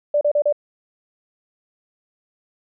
sine tone bursts, 587.3 Hz, D5, in tune, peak -14 dBFS, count 4, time 0.14-0.526 s, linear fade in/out 5 ms, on 71 ms, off 34 ms, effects none

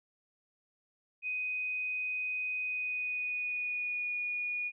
sine tone with pitch glide, 2500 to 2451 Hz, D#7 to D#7, +8 to -27 cents, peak -32 dBFS, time 1.22-4.72 s, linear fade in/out 50 ms, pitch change -35 cents, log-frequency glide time 2.63-4.14 s, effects none

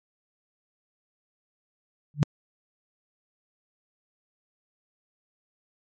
sine tone with exponential growth, 146.83 Hz, D3, in tune, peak -12 dBFS, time 2.14-2.23 s, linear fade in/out 0 ms, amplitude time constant 18 ms, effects MP3 32 kbps

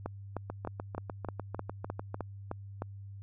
two click trains, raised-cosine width 1 ms, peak -23 / -21 dBFS, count 12 / 10, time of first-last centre 0.5-2.144 / 0.06-2.821 s, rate 6.69 / 3.26 Hz, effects added 99 Hz sine -43 dBFS peak until 3.22 s

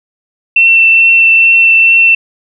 sine tone with vibrato, 2691 Hz, E7, 35 cents sharp, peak -3 dBFS, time 0.56-2.15 s, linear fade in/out 5 ms, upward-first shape triangle, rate 2.3 Hz, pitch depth 11 cents each way, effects none

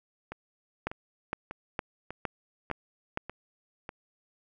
two click trains, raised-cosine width 0.5 ms, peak -15 / -23 dBFS, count 6 / 7, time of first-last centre 0.87-3.174 / 0.32-3.891 s, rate 2.17 / 1.68 Hz, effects none

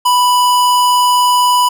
square tone with vibrato, 988 Hz, B5, in tune, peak -9 dBFS, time 0.05-1.69 s, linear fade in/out 10 ms, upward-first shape sine, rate 20 Hz, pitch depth 11 cents each way, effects none

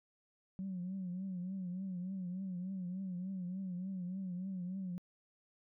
sine tone with vibrato, 185 Hz, F#3, in tune, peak -37 dBFS, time 0.59-4.98 s, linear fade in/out 0 ms, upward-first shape triangle, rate 3.4 Hz, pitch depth 100 cents each way, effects tanh soft clip ceiling -34 dBFS

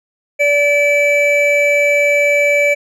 triangle tone pair together, 578 / 2312 Hz, D5 / D7, -28 / -28 cents, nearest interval 2 octaves, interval 2400 cents, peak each -11 dBFS, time 0.39-2.75 s, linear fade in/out 20 ms, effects none

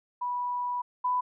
sine tone pair in turn, 981 / 995.3 Hz, B5 / B5, -12 / +13 cents, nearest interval unison, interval 25 cents, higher second, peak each -28 / -24 dBFS, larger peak second, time 0.21-0.82 / 1.04-1.21 s, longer first, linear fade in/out 10 ms, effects none

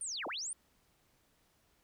sine linear two-way sweep, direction down then up, 9520 to 246.6 to 9520 Hz, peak -37 dBFS, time 0.01-0.53 s, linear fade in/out 2 ms, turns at 0.27 s, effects pink hiss -72 dBFS RMS until 1.83 s

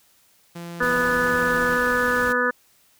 sawtooth tone, 171 Hz, F3, 36 cents flat, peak -29 dBFS, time 0.55-1.77 s, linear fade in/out 10 ms
harmonic tone, 246.9 Hz, B3, in tune, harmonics 1 / 2 / 4 / 5 / 6 / 7, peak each -29 / -24 / -30 / -26 / -24 / -24 dBFS, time 0.8-2.51 s, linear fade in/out 10 ms
pink noise, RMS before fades -35 dBFS, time 0.82-2.33 s, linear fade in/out 10 ms
effects white hiss -59 dBFS RMS until 2.99 s

